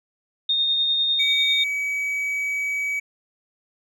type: tone with tremolo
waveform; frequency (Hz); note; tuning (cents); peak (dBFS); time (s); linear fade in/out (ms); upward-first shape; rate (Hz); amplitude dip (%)
sine; 3678; A#7; -24; -17; 0.49-1.64; 5; triangle; 10; 30
type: tone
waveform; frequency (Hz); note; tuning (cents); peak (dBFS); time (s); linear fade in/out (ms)
triangle; 2275; C#7; +44; -21; 1.19-3; 10
effects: none